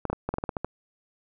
clicks, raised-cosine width 1 ms, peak -14 dBFS, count 10, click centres 0.053 / 0.1 / 0.13 / 0.29 / 0.34 / 0.384 / 0.439 / 0.492 / 0.568 / 0.646 s, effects none

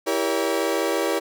35% pulse chord, E diminished seventh, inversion none, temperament just, 329.6 / 395.6 / 474.7 / 569.6 Hz, E4 / G4 / Bb4 / Db5, 0 / +16 / +31 / +47 cents, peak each -25 dBFS, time 0.06-1.2 s, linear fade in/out 20 ms, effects none

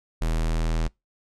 square tone with low-pass filter sweep, 40.45 Hz, E1, 32 cents flat, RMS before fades -24 dBFS, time 0.21-0.88 s, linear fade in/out 10 ms, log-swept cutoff 11000 to 7200 Hz, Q 1, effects noise-tail reverb RT60 0.2 s tail -25 dB re dry

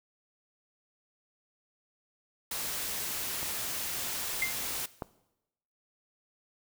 white noise, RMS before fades -35 dBFS, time 2.51-4.86 s, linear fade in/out 5 ms
clicks, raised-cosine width 1 ms, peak -25 / -20 dBFS, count 2, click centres 3.43 / 5.022 s
sine tone with exponential decay, 2093 Hz, C7, in tune, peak -24 dBFS, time 4.42-4.61 s, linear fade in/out 2 ms, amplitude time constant 40 ms
effects noise-tail reverb RT60 0.9 s tail -19 dB re dry

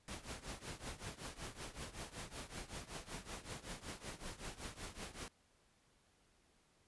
pink noise with tremolo, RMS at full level -45 dBFS, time 0.08-5.28 s, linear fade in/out 0 ms, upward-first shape triangle, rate 5.3 Hz, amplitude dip 90%, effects pink hiss -73 dBFS RMS until 6.87 s + resampled to 24000 Hz

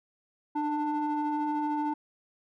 triangle ring-modulated tone, 293.7 Hz, D4, in tune, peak -22 dBFS, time 0.55-1.94 s, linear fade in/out 10 ms, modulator 594 Hz, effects none

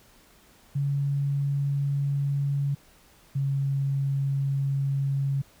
sine tone pair in turn, 140.7 / 137.96 Hz, C#3 / C#3, +26 / -8 cents, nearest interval unison, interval 34 cents, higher first, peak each -23 dBFS, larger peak neither, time 0.75-2.75 / 3.35-5.42 s, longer second, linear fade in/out 10 ms, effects pink hiss -57 dBFS RMS until 5.6 s

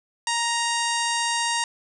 harmonic tone with a mistuned harmonic, 935 Hz, A#5, 5 cents sharp, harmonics 1 / 2 / 3 / 4 / 5 / 6 / 7 / 8 / 9 / 10, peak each -26 / -29 / -31 / -32 / -33 / -34 / -34 / -35 / -36 / -36 dBFS, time 0.27-1.64 s, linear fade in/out 2 ms, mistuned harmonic 10, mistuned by -37 cents, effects none

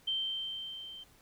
sine tone with level ramp, 3124 Hz, G7, 7 cents flat, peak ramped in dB -29 to -45 dBFS, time 0.07-1.04 s, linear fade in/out 10 ms, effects pink hiss -63 dBFS RMS until 1.21 s

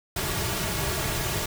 pink noise with comb filter, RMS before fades -28 dBFS, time 0.16-1.46 s, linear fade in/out 5 ms, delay 3.9 ms, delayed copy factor -0.65, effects none

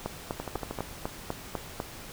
two click trains, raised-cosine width 1 ms, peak -19 / -16 dBFS, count 6 / 8, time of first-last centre 0.4-0.788 / 0.06-1.801 s, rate 12.9 / 4.02 Hz, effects pink hiss -44 dBFS RMS until 2.12 s

